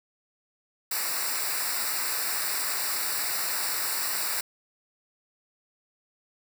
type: noise with comb filter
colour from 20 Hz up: white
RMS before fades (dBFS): -29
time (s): 0.91-4.41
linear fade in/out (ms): 5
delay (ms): 0.31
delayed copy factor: -0.9
effects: none